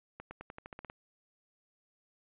accelerating click train, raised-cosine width 0.5 ms, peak -29 dBFS, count 10, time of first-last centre 0.2-0.899 s, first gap 110 ms, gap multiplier 0.91, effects resampled to 8000 Hz

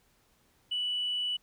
sine tone, 2960 Hz, F#7, in tune, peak -28 dBFS, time 0.71-1.37 s, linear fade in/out 10 ms, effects tanh soft clip ceiling -24 dBFS + pink hiss -68 dBFS RMS until 1.42 s

